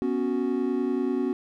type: chord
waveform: triangle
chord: B suspended second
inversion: none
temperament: equal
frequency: 246.9 / 277.2 / 370 Hz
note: B3 / C#4 / F#4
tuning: 0 / 0 / 0 cents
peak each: -26 dBFS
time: 0.02-1.33 s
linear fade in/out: 0 ms
effects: none